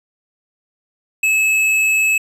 triangle tone with hard clipping, 2593 Hz, E7, 29 cents flat, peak -14 dBFS, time 1.23-2.18 s, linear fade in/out 5 ms, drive 15 dB, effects resampled to 32000 Hz

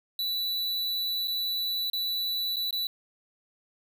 square tone with dropouts, 3958 Hz, B7, 3 cents sharp, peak -28 dBFS, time 0.19-2.87 s, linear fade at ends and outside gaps 2 ms, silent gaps 1.274-1.28 / 1.9-1.932 / 2.56-2.566 / 2.708-2.727 s, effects none

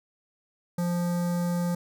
square tone with notch filter, 174.61 Hz, F3, in tune, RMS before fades -27 dBFS, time 0.78-1.75 s, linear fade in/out 5 ms, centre 2800 Hz, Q 0.58, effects none

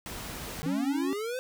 pink noise, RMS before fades -39 dBFS, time 0.06-0.62 s, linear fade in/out 0 ms
square linear sweep, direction up, 146.83 to 521 Hz, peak -32 dBFS, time 0.63-1.39 s, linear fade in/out 0 ms
triangle tone, 277.2 Hz, C#4, in tune, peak -26 dBFS, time 0.66-1.13 s, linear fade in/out 0 ms
effects none

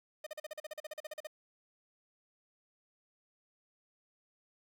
45% pulse tone bursts, 612 Hz, D#5, 29 cents flat, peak -40 dBFS, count 16, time 0.24-1.271 s, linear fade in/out 5 ms, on 26 ms, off 41 ms, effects none

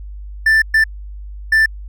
triangle tone bursts at uneven times, 1770 Hz, A6, 10 cents sharp, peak -7 dBFS, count 3, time 0.46-0.62 / 0.74-0.84 / 1.52-1.66 s, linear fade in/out 5 ms, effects added 50 Hz sine -28 dBFS peak until 1.88 s

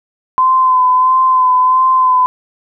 sine tone with vibrato, 1024 Hz, C6, 38 cents flat, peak -7 dBFS, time 0.38-2.26 s, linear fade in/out 0 ms, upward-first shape sine, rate 1.5 Hz, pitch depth 25 cents each way, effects none

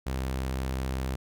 sawtooth tone, 65.41 Hz, C2, in tune, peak -25 dBFS, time 0.06-1.16 s, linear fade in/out 10 ms, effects none

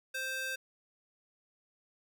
square tone with high-pass filter, 523.3 Hz, C5, in tune, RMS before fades -37 dBFS, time 0.14-0.56 s, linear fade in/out 10 ms, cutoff 1400 Hz, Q 1.3, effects none

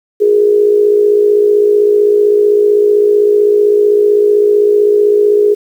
sine tone with amplitude modulation, 415.3 Hz, G#4, in tune, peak -3 dBFS, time 0.2-5.55 s, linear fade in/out 20 ms, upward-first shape sine, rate 55.7 Hz, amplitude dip 60%, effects 7-bit

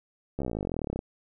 slowing click train, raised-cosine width 2 ms, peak -18 dBFS, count 29, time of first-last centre 0.39-0.991 s, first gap 14 ms, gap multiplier 1.03, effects none

